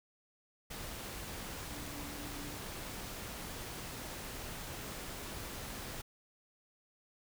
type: tone in noise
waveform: sine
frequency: 290 Hz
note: D4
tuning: 22 cents flat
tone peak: -49 dBFS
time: 1.69-2.55 s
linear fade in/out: 10 ms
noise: pink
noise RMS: -44 dBFS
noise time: 0.7-6.02 s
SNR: -8 dB
effects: none